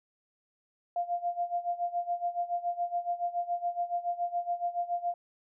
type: tone with tremolo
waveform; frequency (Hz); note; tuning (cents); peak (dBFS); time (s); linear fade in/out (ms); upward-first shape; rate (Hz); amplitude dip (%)
sine; 698.5; F5; 0; -26; 0.96-5.14; 2; sine; 7.1; 85
effects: none